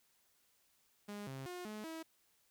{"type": "tone with pitch steps", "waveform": "sawtooth", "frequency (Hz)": [205.5, 134, 358.1, 213.2, 323.2], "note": ["G#3", "C3", "F4", "G#3", "E4"], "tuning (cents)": [-18, 42, 43, 46, -34], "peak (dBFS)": -40, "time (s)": [1.08, 2.03], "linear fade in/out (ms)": 10, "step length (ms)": 190, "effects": ["white hiss -74 dBFS RMS until 2.5 s"]}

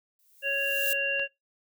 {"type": "noise with exponential growth", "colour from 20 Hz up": "violet", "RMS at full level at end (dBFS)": -28, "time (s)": [0.19, 0.93], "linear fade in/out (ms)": 2, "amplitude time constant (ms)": 160}
{"type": "harmonic tone", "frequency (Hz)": 554, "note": "C#5", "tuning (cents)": -1, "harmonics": [1, 3, 5], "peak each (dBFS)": [-33, -31, -27], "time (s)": [0.42, 1.28], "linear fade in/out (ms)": 50}
{"type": "click", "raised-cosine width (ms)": 0.3, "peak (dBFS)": -26, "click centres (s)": 1.196}
{"effects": ["noise-tail reverb RT60 0.2 s tail -22 dB re dry"]}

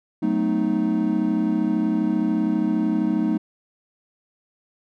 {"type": "chord", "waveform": "triangle", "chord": "B dominant seventh", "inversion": "second", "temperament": "equal with one note detuned", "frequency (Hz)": [185, 220, 252.9, 311.1], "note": ["F#3", "A3", "B3", "D#4"], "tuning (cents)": [0, 0, 41, 0], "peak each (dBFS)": [-25, -21, -25, -21], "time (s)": [0.22, 3.38], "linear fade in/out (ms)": 10, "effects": []}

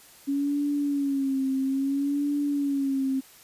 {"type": "tone with vibrato", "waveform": "sine", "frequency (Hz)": 277.2, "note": "C#4", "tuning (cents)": 0, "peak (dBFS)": -23, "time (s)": [0.27, 3.21], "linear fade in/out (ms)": 20, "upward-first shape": "sine", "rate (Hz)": 0.6, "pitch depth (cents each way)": 71, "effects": ["white hiss -52 dBFS RMS until 3.43 s", "resampled to 32000 Hz"]}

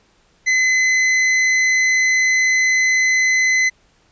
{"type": "tone", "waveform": "45% pulse", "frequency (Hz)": 2034, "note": "C7", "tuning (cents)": -50, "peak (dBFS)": -13, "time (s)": [0.46, 3.7], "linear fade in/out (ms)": 20, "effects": ["pink hiss -57 dBFS RMS until 4.11 s", "resampled to 16000 Hz"]}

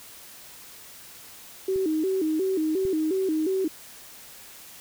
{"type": "tone with vibrato", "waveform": "sine", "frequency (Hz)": 345.1, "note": "F4", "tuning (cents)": -21, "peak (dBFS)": -22, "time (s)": [1.68, 3.68], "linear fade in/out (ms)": 5, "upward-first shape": "square", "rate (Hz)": 2.8, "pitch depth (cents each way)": 170}
{"type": "clicks", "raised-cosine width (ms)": 5, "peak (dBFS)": [-31, -26], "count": 2, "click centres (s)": [1.76, 2.852]}
{"effects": ["white hiss -46 dBFS RMS until 4.8 s"]}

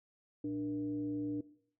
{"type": "tone with frequency modulation", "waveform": "sine", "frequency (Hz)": 295.3, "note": "D4", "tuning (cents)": 10, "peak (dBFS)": -34, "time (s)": [0.44, 1.41], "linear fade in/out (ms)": 5, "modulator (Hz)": 178, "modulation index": 0.46, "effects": ["noise-tail reverb RT60 0.6 s tail -18 dB re dry"]}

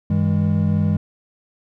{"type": "tone cluster", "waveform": "triangle", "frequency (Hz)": [97.3, 159.8, 203.2], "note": ["G2", "D#3", "G#3"], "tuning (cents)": [-12, 47, -38], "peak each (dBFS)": -18, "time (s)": [0.1, 0.97], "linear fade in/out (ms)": 5, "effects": []}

